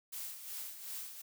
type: noise with tremolo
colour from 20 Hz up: blue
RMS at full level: -42 dBFS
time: 0.12-1.22 s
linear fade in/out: 10 ms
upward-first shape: sine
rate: 2.7 Hz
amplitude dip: 60%
effects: none